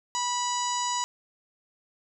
harmonic tone, 980 Hz, B5, 14 cents flat, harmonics 1 / 2 / 3 / 4 / 5 / 6 / 7 / 8, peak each -28 / -40 / -38 / -38 / -38 / -41 / -33 / -42 dBFS, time 0.15-1.04 s, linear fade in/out 0 ms, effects none

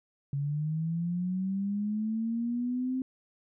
sine linear sweep, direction up, 138.59 to 261.6 Hz, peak -28 dBFS, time 0.33-3.02 s, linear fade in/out 2 ms, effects none

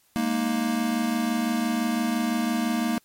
square chord, Ab suspended second, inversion none, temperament just, 207.7 / 233.6 / 311.5 Hz, Ab3 / Bb3 / Eb4, 0 / +4 / +2 cents, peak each -31 / -25 / -31 dBFS, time 0.16-2.98 s, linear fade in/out 0 ms, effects white hiss -63 dBFS RMS until 3.04 s + MP3 64 kbps

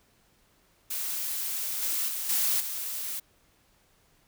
blue noise with level steps, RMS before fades -32 / -29 / -33 / -26 / -34 dBFS, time 0.9-3.2 s, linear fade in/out 10 ms, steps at 1.82 / 2.08 / 2.29 / 2.6 s, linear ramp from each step 5 ms, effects pink hiss -65 dBFS RMS until 4.27 s

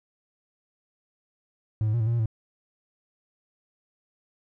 triangle tone with pitch steps, 108.6 / 107.5 / 118.5 / 109.4 / 116.6 / 118 / 110.5 Hz, A2 / A2 / A#2 / A2 / A#2 / A#2 / A2, -22 / -40 / +29 / -9 / +1 / +22 / +8 cents, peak -19 dBFS, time 1.81-2.258 s, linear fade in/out 0 ms, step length 64 ms, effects tanh soft clip ceiling -15 dBFS

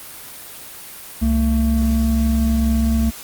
triangle tone pair together, 66.8 / 224.7 Hz, C2 / A3, +36 / +37 cents, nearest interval octave + major sixth, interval 2101 cents, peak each -15 dBFS, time 1.21-3.11 s, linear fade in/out 20 ms, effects white hiss -36 dBFS RMS until 3.23 s + Opus 32 kbps

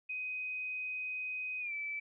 sine tone with pitch glide, 2509 to 2314 Hz, D#7 to D7, +14 to -26 cents, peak -36 dBFS, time 0.09-2 s, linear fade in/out 10 ms, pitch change -140 cents, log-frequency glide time 1.6-1.73 s, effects none

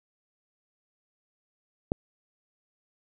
click, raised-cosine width 2 ms, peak -12 dBFS, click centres 1.919 s, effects none

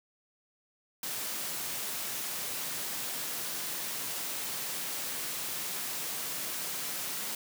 white high-pass noise, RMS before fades -36 dBFS, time 1.03-7.35 s, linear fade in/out 2 ms, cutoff 110 Hz, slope 96 dB/octave, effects none

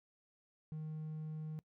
triangle tone, 155.56 Hz, D#3, in tune, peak -38 dBFS, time 0.72-1.59 s, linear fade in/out 0 ms, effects noise-tail reverb RT60 0.1 s tail -22 dB re dry + tanh soft clip ceiling -34 dBFS

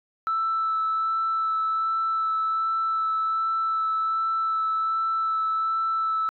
sine tone with vibrato, 1318.5 Hz, E6, in tune, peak -21 dBFS, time 0.27-6.29 s, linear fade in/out 0 ms, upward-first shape sine, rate 1.3 Hz, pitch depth 10 cents each way, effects tanh soft clip ceiling -18 dBFS

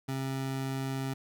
25% pulse tone, 134 Hz, C3, 42 cents sharp, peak -28 dBFS, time 0.08-1.14 s, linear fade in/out 10 ms, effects none

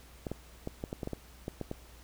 clicks, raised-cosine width 2 ms, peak -22 dBFS, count 11, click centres 0.268 / 0.316 / 0.674 / 0.839 / 0.929 / 1.032 / 1.074 / 1.133 / 1.481 / 1.613 / 1.714 s, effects added 60 Hz sine -54 dBFS peak until 2.03 s + pink hiss -57 dBFS RMS until 2.03 s

